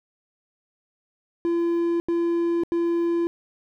triangle tone bursts, 340.1 Hz, F4, 46 cents flat, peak -18 dBFS, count 3, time 1.45-3.27 s, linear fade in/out 0 ms, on 550 ms, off 85 ms, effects 10-bit

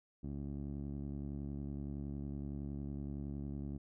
15% pulse tone with low-pass filter, 70.8 Hz, C#2, 37 cents sharp, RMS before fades -42 dBFS, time 0.23-3.78 s, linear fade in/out 10 ms, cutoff 320 Hz, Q 1.2, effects none

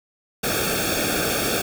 pink noise with comb filter, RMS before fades -23 dBFS, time 0.43-1.62 s, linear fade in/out 10 ms, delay 1 ms, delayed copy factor -1, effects none

